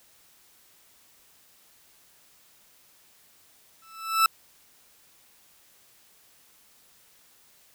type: tone with exponential growth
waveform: 40% pulse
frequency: 1319 Hz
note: E6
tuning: 1 cent sharp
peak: -14 dBFS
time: 3.82-4.26 s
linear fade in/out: 2 ms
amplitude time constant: 94 ms
effects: white hiss -59 dBFS RMS until 7.74 s